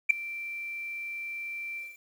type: tone with ADSR envelope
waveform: sine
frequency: 2349 Hz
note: D7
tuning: in tune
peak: -12 dBFS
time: 0.09-1.98 s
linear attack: 15 ms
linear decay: 4 ms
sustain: -22 dB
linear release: 210 ms
effects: tanh soft clip ceiling -11 dBFS + 9-bit